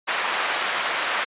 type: band-pass noise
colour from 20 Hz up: pink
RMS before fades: -25 dBFS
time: 0.07-1.25 s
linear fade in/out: 20 ms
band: 930 to 3000 Hz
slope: 12 dB/octave
effects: resampled to 8000 Hz